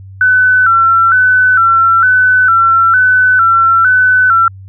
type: tone with vibrato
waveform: sine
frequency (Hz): 1426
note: F6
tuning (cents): +36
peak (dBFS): -5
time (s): 0.21-4.48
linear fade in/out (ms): 2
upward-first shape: square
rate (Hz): 1.1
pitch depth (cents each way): 93
effects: added 96 Hz sine -29 dBFS peak until 4.68 s